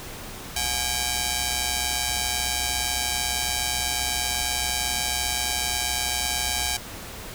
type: ring-modulated tone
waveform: 5% pulse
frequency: 782 Hz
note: G5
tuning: 4 cents flat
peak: -9 dBFS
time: 0.56-6.77 s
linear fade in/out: 5 ms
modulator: 1500 Hz
effects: pink hiss -38 dBFS RMS until 7.34 s